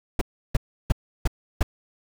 brown noise bursts, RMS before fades -17 dBFS, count 5, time 0.19-1.63 s, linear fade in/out 5 ms, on 24 ms, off 330 ms, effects none

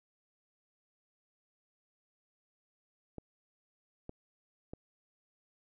clicks, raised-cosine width 2 ms, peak -29 dBFS, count 3, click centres 3.183 / 4.094 / 4.735 s, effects none

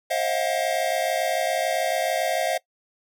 square tone cluster, 534 / 636 / 703 / 754 Hz, C5 / D#5 / F5 / F#5, +35 / +38 / +11 / +32 cents, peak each -30 / -27 / -27 / -33 dBFS, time 0.1-2.58 s, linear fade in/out 10 ms, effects noise-tail reverb RT60 0.1 s tail -21 dB re dry

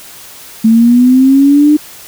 sine linear sweep, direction up, 220 to 302.8 Hz, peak -3 dBFS, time 0.64-1.77 s, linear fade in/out 10 ms, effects white hiss -33 dBFS RMS until 2.07 s

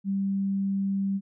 sine tone, 196 Hz, G3, in tune, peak -24 dBFS, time 0.04-1.21 s, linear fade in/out 50 ms, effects none

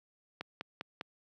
click train, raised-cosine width 0.3 ms, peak -22 dBFS, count 4, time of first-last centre 0.41-1.011 s, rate 4.99 Hz, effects high-pass 150 Hz 12 dB/octave

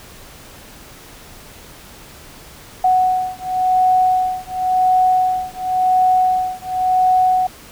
sine beating tone pair, 740 / 740.93 Hz, F#5 / F#5, 0 / +2 cents, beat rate 0.93 Hz, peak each -16 dBFS, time 2.84-7.47 s, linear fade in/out 5 ms, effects pink hiss -40 dBFS RMS until 7.71 s

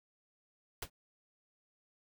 pink noise with exponential decay, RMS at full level -33 dBFS, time 0.82-0.9 s, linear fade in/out 5 ms, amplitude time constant 16 ms, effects none

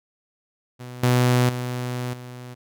sawtooth tone with level steps, 124.2 Hz, B2, 10 cents sharp, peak -31 / -12 / -22 / -32 dBFS, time 0.79-2.55 s, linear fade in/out 20 ms, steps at 1.03 / 1.49 / 2.13 s, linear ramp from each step 5 ms, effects none

